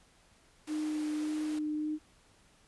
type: tone with vibrato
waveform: sine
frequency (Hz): 304.9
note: D#4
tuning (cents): -35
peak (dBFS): -31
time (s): 0.67-1.99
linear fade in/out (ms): 50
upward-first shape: sine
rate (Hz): 1.7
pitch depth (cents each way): 11
type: high-pass noise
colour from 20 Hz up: pink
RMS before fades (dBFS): -49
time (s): 0.67-1.59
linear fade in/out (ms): 5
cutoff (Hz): 270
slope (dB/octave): 48
effects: pink hiss -64 dBFS RMS until 2.67 s + resampled to 24000 Hz